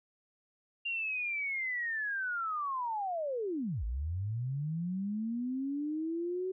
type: linear two-way sweep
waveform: sine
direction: down then up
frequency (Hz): 2794 to 51.5 to 378.6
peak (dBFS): -32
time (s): 0.85-6.52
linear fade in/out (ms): 10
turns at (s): 3.84
effects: none